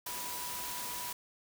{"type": "tone in noise", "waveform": "sine", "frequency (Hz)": 980, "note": "B5", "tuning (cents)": -14, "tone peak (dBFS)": -44, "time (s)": [0.06, 1.13], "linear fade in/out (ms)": 5, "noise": "white", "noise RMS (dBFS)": -40, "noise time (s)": [0.06, 1.13], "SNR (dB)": -7, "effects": []}